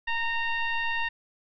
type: tone with frequency modulation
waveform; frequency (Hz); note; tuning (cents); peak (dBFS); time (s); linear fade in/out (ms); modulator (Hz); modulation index
sine; 919; A#5; -25; -25; 0.07-1.09; 10; 923; 2.2
effects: none